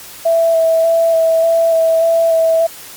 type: tone with vibrato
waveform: sine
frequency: 658 Hz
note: E5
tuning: 3 cents flat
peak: -9 dBFS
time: 0.25-2.67 s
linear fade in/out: 10 ms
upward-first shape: square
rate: 1.7 Hz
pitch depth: 13 cents each way
effects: white hiss -34 dBFS RMS until 2.96 s + Opus 48 kbps